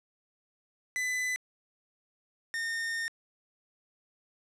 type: tone pair in turn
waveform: 45% pulse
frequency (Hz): 2004 / 1828.5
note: B6 / A#6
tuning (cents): +25 / -34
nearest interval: major second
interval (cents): 159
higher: first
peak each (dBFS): -29 / -31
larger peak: first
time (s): 0.96-1.36 / 2.54-3.08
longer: second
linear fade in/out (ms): 0
effects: low-pass 10000 Hz 12 dB/octave